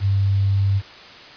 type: tone with quantisation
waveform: sine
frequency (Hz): 98.5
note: G2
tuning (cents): +9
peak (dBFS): -15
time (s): 0-0.82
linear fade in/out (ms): 50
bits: 7
effects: white hiss -41 dBFS RMS until 1.36 s + resampled to 11025 Hz